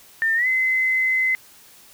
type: tone with pitch glide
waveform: sine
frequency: 1803 to 2047 Hz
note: A6 to C7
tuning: +42 to -38 cents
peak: -17 dBFS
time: 0.22-1.35 s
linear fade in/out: 0 ms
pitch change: +220 cents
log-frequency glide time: 0.35-0.47 s
effects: white hiss -49 dBFS RMS until 1.93 s